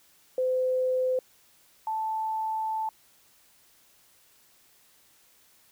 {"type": "tone pair in turn", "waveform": "sine", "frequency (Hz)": [512, 878.4], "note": ["C5", "A5"], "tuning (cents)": [-38, -3], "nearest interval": "major sixth", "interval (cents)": 935, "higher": "second", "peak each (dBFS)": [-23, -27], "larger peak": "first", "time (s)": [[0.38, 1.19], [1.87, 2.89]], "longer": "second", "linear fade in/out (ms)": 2, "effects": ["white hiss -61 dBFS RMS until 5.71 s"]}